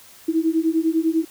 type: beating tone pair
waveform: sine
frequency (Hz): 318.7 / 328.7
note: D#4 / E4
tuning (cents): +42 / -5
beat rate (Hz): 10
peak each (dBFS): -20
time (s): 0.28-1.25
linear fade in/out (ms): 10
effects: white hiss -47 dBFS RMS until 1.3 s